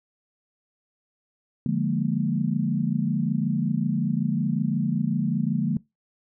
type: chord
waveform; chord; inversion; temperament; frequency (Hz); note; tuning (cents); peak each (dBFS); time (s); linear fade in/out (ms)
sine; Bb dominant seventh; first; equal; 146.83 / 174.61 / 207.7 / 233.1; D3 / F3 / Ab3 / Bb3; 0 / 0 / 0 / 0; -27; 1.66-5.77; 2
effects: noise-tail reverb RT60 0.2 s tail -22 dB re dry